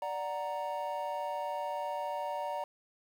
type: chord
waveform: triangle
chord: D augmented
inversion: none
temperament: equal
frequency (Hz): 587.3 / 740 / 932.3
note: D5 / F#5 / A#5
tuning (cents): 0 / 0 / 0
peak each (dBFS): -36 / -38 / -35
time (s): 0.02-2.64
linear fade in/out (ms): 2
effects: 10-bit